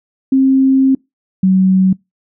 sine tone pair in turn, 266.3 / 188.3 Hz, C4 / F#3, +31 / +31 cents, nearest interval tritone, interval 600 cents, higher first, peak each -7 dBFS, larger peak neither, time 0.32-0.95 / 1.43-1.93 s, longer first, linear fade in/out 5 ms, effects noise-tail reverb RT60 0.2 s tail -25 dB re dry

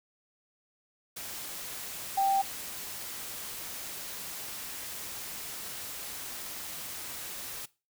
sine tone in noise, 784 Hz, G5, in tune, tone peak -23 dBFS, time 2.17-2.42 s, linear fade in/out 10 ms, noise white, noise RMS -40 dBFS, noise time 1.16-7.66 s, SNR +14 dB, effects noise-tail reverb RT60 0.3 s tail -20 dB re dry

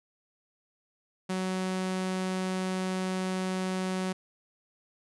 sawtooth tone, 186.5 Hz, F#3, 14 cents sharp, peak -25 dBFS, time 1.29-4.13 s, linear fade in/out 10 ms, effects resampled to 24000 Hz

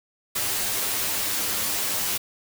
white noise with comb filter, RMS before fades -26 dBFS, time 0.35-2.18 s, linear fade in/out 10 ms, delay 9.9 ms, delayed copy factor +0.65, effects none

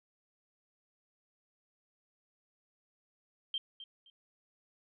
sine tone with echo, 3147 Hz, G7, 6 cents sharp, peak -32 dBFS, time 3.54-3.58 s, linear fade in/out 2 ms, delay 260 ms, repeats 2, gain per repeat -13 dB, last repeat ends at 4.1 s, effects none

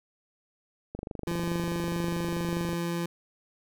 click train, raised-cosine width 2 ms, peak -22 dBFS, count 45, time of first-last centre 0.95-2.731 s, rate 24.7 Hz
25% pulse tone, 170.9 Hz, F3, 37 cents flat, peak -25 dBFS, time 1.27-3.06 s, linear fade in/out 5 ms
effects none

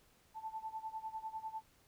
sine tone with tremolo, 881 Hz, A5, 2 cents sharp, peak -38 dBFS, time 0.34-1.63 s, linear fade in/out 50 ms, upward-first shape sine, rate 10 Hz, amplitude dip 85%, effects pink hiss -69 dBFS RMS until 1.87 s

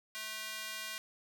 square tone with high-pass filter, 217.1 Hz, A3, 23 cents flat, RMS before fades -42 dBFS, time 0.15-0.98 s, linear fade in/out 0 ms, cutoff 2000 Hz, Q 0.94, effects 11-bit

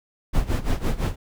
brown noise with tremolo, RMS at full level -19 dBFS, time 0.33-1.16 s, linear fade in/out 20 ms, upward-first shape sine, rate 5.9 Hz, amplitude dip 85%, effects none

